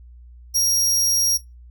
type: tone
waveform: sawtooth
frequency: 5630 Hz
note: F8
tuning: 13 cents sharp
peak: -14 dBFS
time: 0.54-1.38 s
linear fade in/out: 20 ms
effects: noise-tail reverb RT60 0.2 s tail -18 dB re dry + added 60 Hz sine -41 dBFS peak until 1.7 s